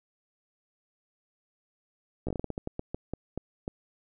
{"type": "slowing click train", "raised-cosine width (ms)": 2, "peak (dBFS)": -19, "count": 15, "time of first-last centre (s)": [2.27, 3.679], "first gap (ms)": 15, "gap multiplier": 1.26, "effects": []}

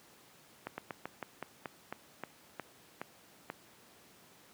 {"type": "slowing click train", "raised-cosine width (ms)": 0.5, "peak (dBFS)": -23, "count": 12, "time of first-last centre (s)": [0.67, 3.501], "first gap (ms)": 110, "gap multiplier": 1.16, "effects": ["pink hiss -60 dBFS RMS until 4.53 s", "high-pass 150 Hz 12 dB/octave"]}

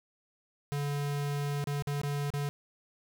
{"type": "tone with dropouts", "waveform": "square", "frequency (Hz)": 143.7, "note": "D3", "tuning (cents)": -37, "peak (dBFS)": -31, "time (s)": [0.72, 2.49], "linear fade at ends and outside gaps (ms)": 0, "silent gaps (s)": [[1.641, 1.672], [1.823, 1.872], [2.015, 2.034], [2.303, 2.338]], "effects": []}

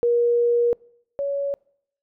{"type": "tone pair in turn", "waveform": "sine", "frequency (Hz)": [475.7, 561.6], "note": ["A#4", "C#5"], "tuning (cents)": [35, 22], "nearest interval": "minor third", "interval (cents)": 287, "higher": "second", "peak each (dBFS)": [-16, -22], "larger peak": "first", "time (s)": [[0.03, 0.73], [1.19, 1.54]], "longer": "first", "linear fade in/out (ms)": 0, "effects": ["noise-tail reverb RT60 0.7 s tail -26 dB re dry"]}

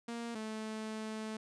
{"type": "tone pair in turn", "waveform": "sawtooth", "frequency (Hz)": [234, 218], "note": ["A#3", "A3"], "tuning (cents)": [7, -16], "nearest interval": "minor second", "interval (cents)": 123, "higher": "first", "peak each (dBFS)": [-35, -35], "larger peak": "neither", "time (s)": [[0.08, 0.35], [0.35, 1.37]], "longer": "second", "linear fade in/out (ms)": 5, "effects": ["resampled to 22050 Hz"]}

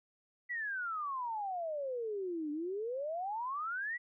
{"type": "exponential two-way sweep", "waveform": "sine", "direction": "down then up", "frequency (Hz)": [1988, 290.6, 1988], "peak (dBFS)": -35, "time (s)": [0.49, 3.98], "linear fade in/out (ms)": 20, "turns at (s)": 2.51, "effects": []}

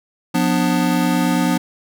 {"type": "chord", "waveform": "square", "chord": "B diminished", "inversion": "second", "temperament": "just", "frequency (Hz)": [177.8, 246.9, 296.3], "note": ["F3", "B3", "D4"], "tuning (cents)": [31, 0, 15], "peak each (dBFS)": [-20, -20, -21], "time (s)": [0.34, 1.58], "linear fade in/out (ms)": 10, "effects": []}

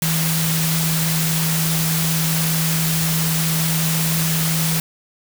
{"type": "tone in noise", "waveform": "sine", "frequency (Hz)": 161.6, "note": "E3", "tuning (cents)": -34, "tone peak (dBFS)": -19, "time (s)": [0.02, 4.8], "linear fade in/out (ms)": 2, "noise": "white", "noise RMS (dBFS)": -22, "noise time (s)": [0.02, 4.8], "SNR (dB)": 0, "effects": []}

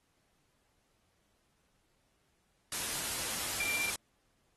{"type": "tone in noise", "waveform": "sine", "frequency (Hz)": 2363, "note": "D7", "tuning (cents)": 10, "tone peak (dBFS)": -32, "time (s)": [3.6, 3.9], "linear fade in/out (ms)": 2, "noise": "white", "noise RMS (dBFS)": -36, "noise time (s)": [2.72, 3.96], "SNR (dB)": 1, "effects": ["pink hiss -75 dBFS RMS until 4.56 s", "AAC 32 kbps"]}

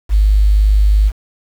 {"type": "tone with quantisation", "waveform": "sine", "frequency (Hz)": 51.3, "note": "G#1", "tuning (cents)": -21, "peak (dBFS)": -7, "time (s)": [0.09, 1.12], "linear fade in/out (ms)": 50, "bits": 6, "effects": []}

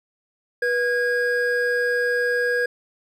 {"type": "tone pair together", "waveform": "triangle", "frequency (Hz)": [487.3, 1640], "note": ["B4", "G#6"], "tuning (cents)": [-23, -22], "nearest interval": "octave + major sixth", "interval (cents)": 2101, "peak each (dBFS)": -20, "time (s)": [0.62, 2.66], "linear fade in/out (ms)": 5, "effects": []}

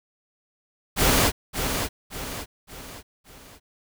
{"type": "noise with echo", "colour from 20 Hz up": "pink", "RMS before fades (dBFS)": -19, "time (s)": [0.96, 1.32], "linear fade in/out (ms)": 50, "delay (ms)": 570, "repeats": 4, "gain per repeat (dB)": -7, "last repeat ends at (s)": 3.6, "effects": []}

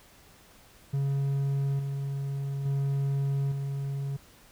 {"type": "tone with tremolo", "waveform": "triangle", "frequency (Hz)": 138.6, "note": "C#3", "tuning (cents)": 0, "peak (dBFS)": -23, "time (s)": [0.93, 4.17], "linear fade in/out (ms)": 10, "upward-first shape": "square", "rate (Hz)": 0.58, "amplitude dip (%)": 40, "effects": ["pink hiss -56 dBFS RMS until 4.51 s"]}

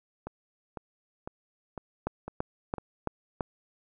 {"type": "two click trains", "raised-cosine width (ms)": 1, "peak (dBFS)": [-15, -23], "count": [5, 6], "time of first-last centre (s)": [[2.07, 3.408], [0.27, 2.783]], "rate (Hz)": [2.99, 1.99], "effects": []}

